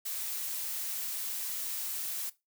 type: noise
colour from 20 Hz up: blue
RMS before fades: -36 dBFS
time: 0.05-2.3 s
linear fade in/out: 10 ms
effects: noise-tail reverb RT60 0.2 s tail -17 dB re dry